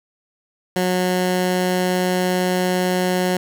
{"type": "tone", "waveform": "15% pulse", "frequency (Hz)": 182.3, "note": "F#3", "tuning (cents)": -25, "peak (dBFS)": -11, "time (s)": [0.76, 3.37], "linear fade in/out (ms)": 2, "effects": []}